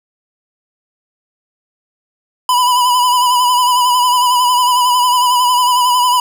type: tone with vibrato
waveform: square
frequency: 990 Hz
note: B5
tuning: 4 cents sharp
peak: -10 dBFS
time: 2.49-6.2 s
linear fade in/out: 2 ms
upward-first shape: sine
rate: 11 Hz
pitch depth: 43 cents each way
effects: none